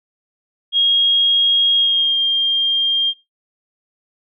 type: tone with pitch glide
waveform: sine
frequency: 3269 to 3205 Hz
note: G#7 to G7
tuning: -28 to +38 cents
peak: -12 dBFS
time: 0.72-3.14 s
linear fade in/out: 50 ms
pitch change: -34 cents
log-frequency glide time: 1.75-2.2 s
effects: noise-tail reverb RT60 0.2 s tail -17 dB re dry